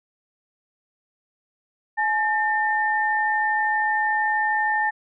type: tone pair together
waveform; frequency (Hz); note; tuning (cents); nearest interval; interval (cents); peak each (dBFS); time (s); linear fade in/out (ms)
sine; 851 / 1803.2; G#5 / A6; +42 / +42; octave + minor second; 1300; -22; 1.97-4.91; 20
effects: none